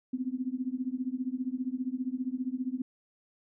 sine tone with tremolo, 255.7 Hz, C4, 40 cents flat, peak -26 dBFS, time 0.13-2.82 s, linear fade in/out 5 ms, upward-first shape triangle, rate 15 Hz, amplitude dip 100%, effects none

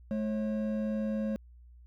triangle tone pair together, 215 / 541.8 Hz, A3 / C#5, -40 / -40 cents, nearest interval octave + major third, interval 1600 cents, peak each -28 / -35 dBFS, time 0.11-1.36 s, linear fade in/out 0 ms, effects added 60 Hz sine -51 dBFS peak until 1.86 s

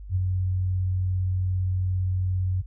sine tone with ADSR envelope, 92.5 Hz, F#2, in tune, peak -19 dBFS, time 0.09-2.62 s, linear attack 68 ms, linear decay 20 ms, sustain -3 dB, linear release 15 ms, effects added 50 Hz sine -37 dBFS peak until 2.66 s

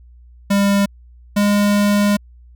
square tone pair in turn, 200 / 204.7 Hz, G3 / G#3, +35 / -25 cents, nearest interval unison, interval 40 cents, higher second, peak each -13 dBFS, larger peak neither, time 0.5-0.86 / 1.36-2.17 s, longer second, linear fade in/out 10 ms, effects added 60 Hz sine -41 dBFS peak until 2.55 s

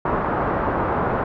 white low-pass noise, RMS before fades -22 dBFS, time 0.05-1.24 s, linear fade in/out 5 ms, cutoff 1200 Hz, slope 24 dB/octave, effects none

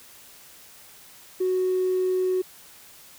triangle tone with tanh clipping, 370 Hz, F#4, in tune, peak -20 dBFS, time 1.4-2.42 s, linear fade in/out 10 ms, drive 1 dB, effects white hiss -49 dBFS RMS until 3.18 s

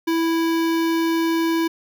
square tone with notch filter, 329.6 Hz, E4, in tune, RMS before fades -20 dBFS, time 0.07-1.68 s, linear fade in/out 10 ms, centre 8300 Hz, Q 1.2, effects none

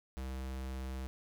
square tone, 65.41 Hz, C2, in tune, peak -39 dBFS, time 0.17-1.07 s, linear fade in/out 0 ms, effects none

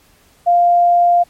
sine tone, 698.5 Hz, F5, in tune, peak -8 dBFS, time 0.46-1.24 s, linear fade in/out 20 ms, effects pink hiss -52 dBFS RMS until 1.29 s + MP3 64 kbps

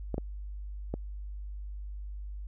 clicks, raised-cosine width 2 ms, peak -19 dBFS, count 3, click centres 0.143 / 0.181 / 0.94 s, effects added 50 Hz sine -37 dBFS peak until 2.47 s

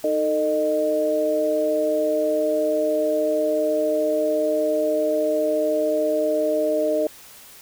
sine tone cluster, 310 / 446.5 / 613 Hz, D#4 / A4 / D#5, -6 / +25 / -26 cents, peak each -26 / -25 / -20 dBFS, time 0.04-7.07 s, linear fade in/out 2 ms, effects white hiss -45 dBFS RMS until 7.61 s

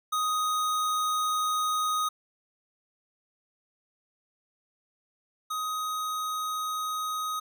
square tone pair in turn, 1249 / 1254.9 Hz, D#6 / D#6, +6 / +14 cents, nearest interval unison, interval 8 cents, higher second, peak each -26 / -30 dBFS, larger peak first, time 0.12-2.09 / 5.5-7.4 s, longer first, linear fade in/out 10 ms, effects none

